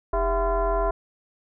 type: tone with frequency modulation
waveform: sine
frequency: 311.1 Hz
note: D#4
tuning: in tune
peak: -20 dBFS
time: 0.13-0.91 s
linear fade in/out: 5 ms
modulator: 355 Hz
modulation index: 2.2
effects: none